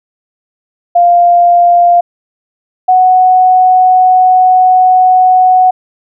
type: tone pair in turn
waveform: sine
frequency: 698.5 / 740 Hz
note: F5 / F#5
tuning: 0 / 0 cents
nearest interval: minor second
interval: 100 cents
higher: second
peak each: -3 dBFS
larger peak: neither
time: 0.95-2.01 / 2.88-5.71 s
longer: second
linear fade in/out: 10 ms
effects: none